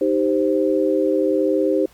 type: chord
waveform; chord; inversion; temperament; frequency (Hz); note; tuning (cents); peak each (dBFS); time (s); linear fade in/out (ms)
sine; C minor; first; equal; 311.1 / 392 / 523.3; Eb4 / G4 / C5; 0 / 0 / 0; -20; 0.01-1.86; 5
effects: pink hiss -52 dBFS RMS until 1.93 s + Opus 48 kbps